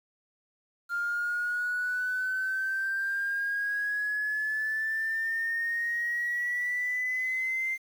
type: exponential sweep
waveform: triangle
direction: up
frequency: 1396.9 to 2093 Hz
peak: -24 dBFS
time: 0.89-7.78 s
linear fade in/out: 50 ms
effects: tanh soft clip ceiling -25 dBFS + 9-bit